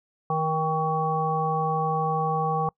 harmonic tone with a mistuned harmonic, 157.8 Hz, D#3, 25 cents sharp, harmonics 1 / 3 / 5 / 7, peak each -28 / -30 / -26 / -28 dBFS, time 0.3-2.69 s, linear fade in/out 2 ms, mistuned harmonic 7, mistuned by +27 cents, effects noise-tail reverb RT60 0.1 s tail -26 dB re dry

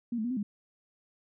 sine tone with pitch steps, 237.5 / 217.2 / 242 / 258.6 / 205.7 Hz, A#3 / A3 / B3 / C4 / G#3, +33 / -22 / -35 / -20 / -16 cents, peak -29 dBFS, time 0.12-0.43 s, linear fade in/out 5 ms, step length 62 ms, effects none

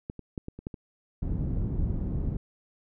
clicks, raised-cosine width 3 ms, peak -21 / -27 / -20 / -23 / -28 / -20 / -26 dBFS, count 7, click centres 0.099 / 0.193 / 0.378 / 0.484 / 0.59 / 0.669 / 0.742 s
pink low-pass noise, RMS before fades -29 dBFS, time 1.22-2.37 s, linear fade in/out 5 ms, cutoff 200 Hz, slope 12 dB/octave
effects none

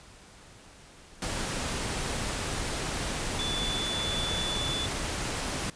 sine tone in noise, 3476 Hz, A7, 22 cents flat, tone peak -31 dBFS, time 3.39-4.86 s, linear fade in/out 2 ms, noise pink, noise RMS -32 dBFS, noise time 1.22-5.7 s, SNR -2 dB, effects pink hiss -52 dBFS RMS until 5.75 s + resampled to 22050 Hz

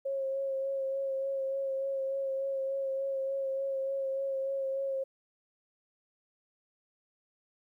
sine tone with vibrato, 541 Hz, C#5, 42 cents flat, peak -30 dBFS, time 0.05-5.04 s, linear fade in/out 10 ms, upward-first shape sine, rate 3.4 Hz, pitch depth 20 cents each way, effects 12-bit

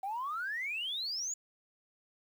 sine exponential sweep, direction up, 750 to 7020 Hz, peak -33 dBFS, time 0.03-1.34 s, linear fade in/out 5 ms, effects tanh soft clip ceiling -30 dBFS + 10-bit

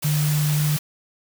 sine tone in noise, 150 Hz, D3, 37 cents sharp, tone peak -18 dBFS, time 0.04-0.77 s, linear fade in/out 10 ms, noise white, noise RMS -29 dBFS, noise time 0.02-0.79 s, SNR +8 dB, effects none

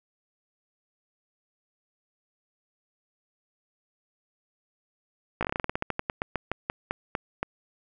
slowing click train, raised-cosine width 0.5 ms, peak -12 dBFS, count 22, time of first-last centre 5.41-7.43 s, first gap 17 ms, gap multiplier 1.15, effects none

